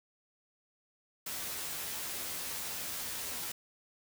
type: noise with comb filter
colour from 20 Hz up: white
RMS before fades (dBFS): -39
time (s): 1.26-3.52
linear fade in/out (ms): 5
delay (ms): 12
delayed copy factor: +0.55
effects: none